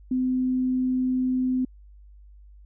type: tone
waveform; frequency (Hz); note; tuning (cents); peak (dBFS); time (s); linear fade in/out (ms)
sine; 255.8; C4; -39; -21; 0.11-1.65; 5
effects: added 50 Hz sine -46 dBFS peak until 2.65 s